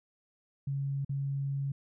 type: tone with dropouts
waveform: sine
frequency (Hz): 138.6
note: C#3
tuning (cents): 0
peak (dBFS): -30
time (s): 0.67-1.72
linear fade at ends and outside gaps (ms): 5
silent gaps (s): 1.048-1.093
effects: none